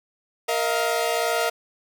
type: chord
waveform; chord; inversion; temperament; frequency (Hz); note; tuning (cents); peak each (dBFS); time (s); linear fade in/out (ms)
sawtooth; Bb suspended fourth; none; equal with one note detuned; 466.2 / 636.4 / 698.5; Bb4 / Eb5 / F5; 0 / +39 / 0; -22; 0.48-1.5; 10
effects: none